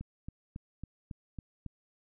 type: click train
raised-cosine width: 5 ms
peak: -28 dBFS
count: 7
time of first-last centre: 0.01-1.663 s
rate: 3.63 Hz
effects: none